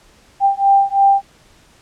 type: beating tone pair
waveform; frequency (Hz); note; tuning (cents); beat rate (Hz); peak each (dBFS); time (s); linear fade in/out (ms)
sine; 789 / 792; G5 / G5; +11 / +18; 3; -13; 0.4-1.22; 50
effects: pink hiss -50 dBFS RMS until 1.81 s + low-pass 9000 Hz 12 dB/octave